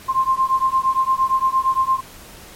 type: beating tone pair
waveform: sine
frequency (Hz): 1050 / 1058.7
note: C6 / C6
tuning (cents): +6 / +20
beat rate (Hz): 8.7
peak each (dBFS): -18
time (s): 0.08-2.01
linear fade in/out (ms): 20
effects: pink hiss -41 dBFS RMS until 2.55 s + MP3 64 kbps